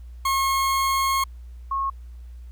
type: tone pair in turn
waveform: 40% pulse / sine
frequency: 1083 / 1089.3 Hz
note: C#6 / C#6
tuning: -41 / -31 cents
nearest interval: unison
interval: 10 cents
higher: second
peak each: -19 / -22 dBFS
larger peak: first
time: 0.25-1.24 / 1.71-1.9 s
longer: first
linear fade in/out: 5 ms
effects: added 60 Hz sine -37 dBFS peak until 2.51 s + pink hiss -64 dBFS RMS until 2.51 s